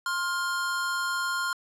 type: tone pair together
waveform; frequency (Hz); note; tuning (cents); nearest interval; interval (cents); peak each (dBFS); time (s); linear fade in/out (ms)
square; 1056 / 1408.3; C6 / F6; +16 / +14; perfect fourth; 498; -32 / -29; 0.06-1.53; 2
effects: low-pass 11000 Hz 12 dB/octave